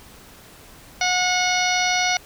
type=harmonic tone; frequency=728 Hz; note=F#5; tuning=28 cents flat; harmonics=1 / 2 / 3 / 4 / 5 / 6 / 7 / 8; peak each=-23 / -27 / -23 / -30 / -30 / -29 / -31 / -27 dBFS; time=1.01-2.17 s; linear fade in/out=2 ms; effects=pink hiss -46 dBFS RMS until 2.25 s